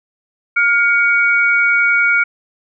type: tone pair together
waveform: sine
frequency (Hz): 1414 / 2245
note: F6 / C#7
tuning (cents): +21 / +21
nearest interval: minor sixth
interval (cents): 800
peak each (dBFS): -13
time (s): 0.56-2.24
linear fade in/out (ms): 10
effects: none